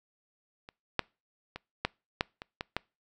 clicks, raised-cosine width 0.3 ms, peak -29 / -9 / -23 / -11 / -10 / -24 / -18 / -13 dBFS, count 8, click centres 0.689 / 0.993 / 1.56 / 1.85 / 2.209 / 2.419 / 2.609 / 2.766 s, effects noise-tail reverb RT60 0.3 s tail -26 dB re dry

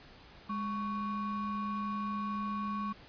triangle ring-modulated tone, 659.3 Hz, E5, in tune, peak -28 dBFS, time 0.49-2.93 s, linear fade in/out 10 ms, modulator 453 Hz, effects pink hiss -55 dBFS RMS until 3.08 s + resampled to 11025 Hz

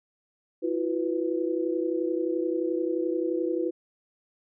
sine chord, E suspended second, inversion none, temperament equal with one note detuned, 329.6 / 361.1 / 493.9 Hz, E4 / F#4 / B4, 0 / -42 / 0 cents, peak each -28 / -29 / -31 dBFS, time 0.62-3.71 s, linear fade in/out 20 ms, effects none

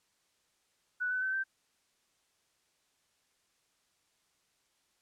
sine tone with pitch steps, 1481 / 1506.9 / 1533.2 / 1560 Hz, F#6 / F#6 / G6 / G6, +1 / +31 / -39 / -9 cents, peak -30 dBFS, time 1-1.44 s, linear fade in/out 20 ms, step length 110 ms, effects white hiss -74 dBFS RMS until 5.01 s + low-pass 9000 Hz 12 dB/octave

